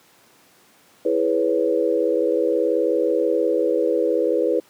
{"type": "chord", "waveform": "sine", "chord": "C# minor seventh", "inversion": "first", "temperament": "equal", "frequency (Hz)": [329.6, 415.3, 493.9, 554.4], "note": ["E4", "G#4", "B4", "C#5"], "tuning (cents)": [0, 0, 0, 0], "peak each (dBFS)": [-23, -23, -20, -25], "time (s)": [1.05, 4.6], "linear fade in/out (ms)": 5, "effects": ["pink hiss -54 dBFS RMS until 4.69 s", "high-pass 200 Hz 12 dB/octave"]}